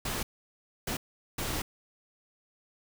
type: noise bursts at uneven times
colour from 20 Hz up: pink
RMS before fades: -33 dBFS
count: 3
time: 0.05-0.23 / 0.87-0.97 / 1.38-1.62 s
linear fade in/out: 5 ms
effects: none